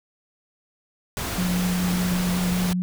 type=noise; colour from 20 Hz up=pink; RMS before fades=-29 dBFS; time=1.17-2.73 s; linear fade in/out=0 ms
type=tone with vibrato; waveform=sine; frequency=180 Hz; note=F#3; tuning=47 cents flat; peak=-21 dBFS; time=1.38-2.82 s; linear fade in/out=0 ms; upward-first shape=square; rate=5.1 Hz; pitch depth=9 cents each way
effects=none